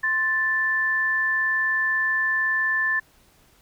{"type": "tone pair together", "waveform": "sine", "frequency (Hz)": [1046.5, 1761], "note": ["C6", "A6"], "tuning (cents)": [0, 1], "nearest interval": "major sixth", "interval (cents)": 901, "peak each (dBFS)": [-31, -20], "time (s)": [0.03, 3], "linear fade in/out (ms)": 10, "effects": ["pink hiss -58 dBFS RMS until 3.61 s"]}